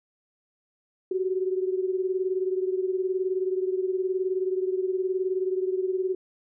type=beating tone pair; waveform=sine; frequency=371 / 390 Hz; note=F#4 / G4; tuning=+5 / -9 cents; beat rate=19 Hz; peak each=-25 / -30 dBFS; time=1.11-6.15 s; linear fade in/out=5 ms; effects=none